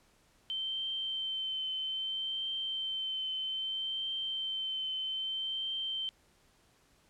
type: tone with vibrato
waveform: sine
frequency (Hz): 3100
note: G7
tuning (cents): -20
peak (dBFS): -33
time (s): 0.5-6.09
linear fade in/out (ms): 0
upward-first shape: triangle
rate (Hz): 0.62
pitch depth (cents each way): 20
effects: pink hiss -67 dBFS RMS until 7.09 s + low-pass 11000 Hz 12 dB/octave